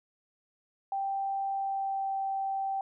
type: tone with pitch glide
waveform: sine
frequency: 784 to 778.6 Hz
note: G5 to G5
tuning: 0 to -12 cents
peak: -29 dBFS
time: 0.92-2.81 s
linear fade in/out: 2 ms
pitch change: -12 cents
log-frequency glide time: 1.52-2.15 s
effects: none